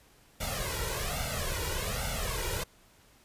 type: noise with flanger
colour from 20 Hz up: pink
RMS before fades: -33 dBFS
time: 0.4-2.64 s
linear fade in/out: 10 ms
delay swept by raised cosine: 1.4 to 2.11 ms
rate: 1.2 Hz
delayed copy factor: +0.9
effects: pink hiss -61 dBFS RMS until 3.24 s + resampled to 32000 Hz